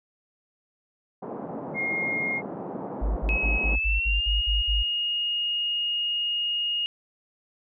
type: band-pass noise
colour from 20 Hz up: pink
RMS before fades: -35 dBFS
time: 1.22-3.76 s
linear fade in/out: 10 ms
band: 170 to 900 Hz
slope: 24 dB/octave
type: tone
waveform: sine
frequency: 2135 Hz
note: C7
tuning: 34 cents sharp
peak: -25 dBFS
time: 1.74-2.42 s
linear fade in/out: 50 ms
type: tone bursts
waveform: sine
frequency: 51.91 Hz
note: G#1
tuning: in tune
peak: -22 dBFS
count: 9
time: 3.01-4.834 s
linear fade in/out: 20 ms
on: 160 ms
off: 48 ms
type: tone with pitch glide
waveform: sine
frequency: 2562 to 2859 Hz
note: E7 to F7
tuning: -50 to +40 cents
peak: -24 dBFS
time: 3.29-6.86 s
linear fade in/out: 0 ms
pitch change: +190 cents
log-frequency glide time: 3.68-4.3 s
effects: none